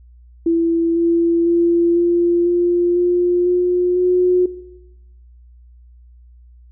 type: tone with pitch steps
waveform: sine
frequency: 333.7 / 337.6 / 341.5 / 345.5 / 349.5 / 353.5 / 357.7 / 361.8 Hz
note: E4 / E4 / F4 / F4 / F4 / F4 / F4 / F#4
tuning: +21 / +41 / -39 / -19 / +1 / +21 / +41 / -39 cents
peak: -12 dBFS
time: 0.46-4.46 s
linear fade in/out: 5 ms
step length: 500 ms
effects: noise-tail reverb RT60 1.0 s tail -17 dB re dry + added 60 Hz sine -42 dBFS peak until 6.71 s